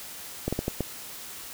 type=slowing click train; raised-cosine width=2 ms; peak=-13 dBFS; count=5; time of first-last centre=0.48-0.807 s; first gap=46 ms; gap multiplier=1.4; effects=white hiss -41 dBFS RMS until 1.53 s